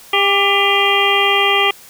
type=harmonic tone with a mistuned harmonic; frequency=400 Hz; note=G4; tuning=35 cents sharp; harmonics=1 / 2 / 3 / 5 / 6 / 7 / 8; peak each=-19 / -19 / -19 / -19 / -19 / -19 / -19 dBFS; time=0.13-1.71 s; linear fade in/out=5 ms; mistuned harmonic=3; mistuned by=-31 cents; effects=white hiss -41 dBFS RMS until 1.89 s